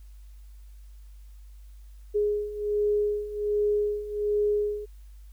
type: beating tone pair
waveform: sine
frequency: 415.3 / 416.6 Hz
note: G#4 / G#4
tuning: 0 / +5 cents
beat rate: 1.3 Hz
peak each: -29 / -25 dBFS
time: 2.14-4.86 s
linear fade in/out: 20 ms
effects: added 50 Hz sine -44 dBFS peak until 5.32 s + white hiss -66 dBFS RMS until 5.32 s